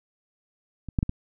clicks, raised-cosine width 5 ms, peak -23 / -10 / -10 / -15 dBFS, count 4, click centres 0.887 / 0.988 / 1.029 / 1.094 s, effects none

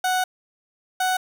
30% pulse tone pair in turn, 740 / 742.9 Hz, F#5 / F#5, 0 / +7 cents, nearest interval unison, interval 7 cents, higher second, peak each -17 dBFS, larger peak neither, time 0.04-0.24 / 1-1.17 s, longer first, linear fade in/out 5 ms, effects none

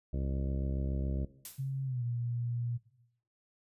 harmonic tone, 67.2 Hz, C2, 47 cents sharp, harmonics 1 / 2 / 3 / 4 / 5 / 6 / 7 / 8 / 9, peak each -33 / -37 / -42 / -46 / -46 / -52 / -52 / -53 / -51 dBFS, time 0.13-1.25 s, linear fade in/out 5 ms
blue noise with exponential decay, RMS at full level -39 dBFS, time 1.45-1.71 s, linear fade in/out 2 ms, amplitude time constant 56 ms
sine tone with pitch glide, 134.8 to 119.4 Hz, C#3 to A#2, -48 to +42 cents, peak -32 dBFS, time 1.58-2.78 s, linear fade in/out 20 ms, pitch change -210 cents, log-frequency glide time 1.84-2.03 s
effects noise-tail reverb RT60 0.8 s tail -17 dB re dry + resampled to 32000 Hz

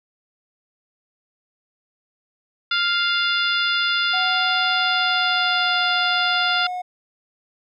harmonic tone, 698.5 Hz, F5, in tune, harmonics 2 / 3 / 4 / 5 / 6 / 7, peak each -21 / -29 / -26 / -24 / -32 / -29 dBFS, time 2.71-6.67 s, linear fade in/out 5 ms
triangle tone with pitch glide, 742 to 725.9 Hz, F#5 to F#5, +5 to -33 cents, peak -23 dBFS, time 4.13-6.82 s, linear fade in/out 10 ms, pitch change -38 cents, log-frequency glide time 4.76-5.8 s
effects none

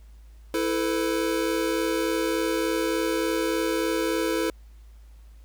square chord, E suspended fourth, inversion none, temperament equal with one note detuned, 329.6 / 440 / 503.4 Hz, E4 / A4 / B4, 0 / 0 / +33 cents, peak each -27 / -29 / -30 dBFS, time 0.54-4.5 s, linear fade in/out 2 ms, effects added 54 Hz sine -45 dBFS peak until 5.44 s + pink hiss -64 dBFS RMS until 5.44 s

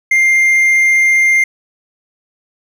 triangle tone, 2105 Hz, C7, 10 cents sharp, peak -6 dBFS, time 0.11-1.44 s, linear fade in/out 5 ms, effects none

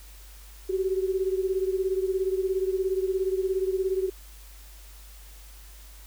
sine beating tone pair, 375.2 / 392.2 Hz, F#4 / G4, +24 / +1 cents, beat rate 17 Hz, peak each -25 / -29 dBFS, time 0.69-4.1 s, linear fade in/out 10 ms, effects added 50 Hz sine -45 dBFS peak until 6.06 s + white hiss -52 dBFS RMS until 6.06 s

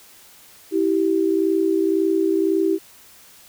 sine tone pair together, 326.1 / 388 Hz, E4 / G4, -19 / -18 cents, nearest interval minor third, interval 301 cents, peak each -19 dBFS, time 0.71-2.79 s, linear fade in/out 50 ms, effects white hiss -48 dBFS RMS until 3.48 s

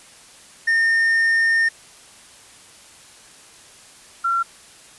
triangle / sine tone pair in turn, 1822 / 1365 Hz, A#6 / F6, -40 / -40 cents, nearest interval perfect fourth, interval 500 cents, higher first, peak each -13 / -17 dBFS, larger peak first, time 0.67-1.69 / 4.24-4.43 s, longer first, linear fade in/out 10 ms, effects white hiss -46 dBFS RMS until 4.98 s + resampled to 24000 Hz

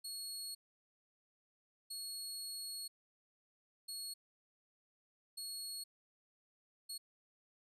25% pulse tone bursts at uneven times, 4335 Hz, C#8, 39 cents flat, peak -38 dBFS, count 5, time 0.04-0.55 / 1.9-2.88 / 3.88-4.14 / 5.37-5.84 / 6.89-6.98 s, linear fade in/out 10 ms, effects none

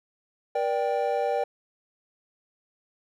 triangle chord, G minor, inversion first, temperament equal with one note detuned, 477.3 / 587.3 / 784 Hz, Bb4 / D5 / G5, +41 / 0 / 0 cents, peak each -26 dBFS, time 0.55-1.44 s, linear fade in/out 5 ms, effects none

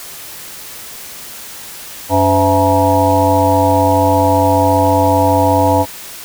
harmonic tone with a mistuned harmonic, 94.8 Hz, F#2, 43 cents sharp, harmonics 1 / 3 / 5 / 7 / 9 / 10, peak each -16 / -16 / -16 / -16 / -16 / -16 dBFS, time 2.09-5.86 s, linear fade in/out 50 ms, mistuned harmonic 5, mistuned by +120 cents, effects white hiss -31 dBFS RMS until 6.24 s

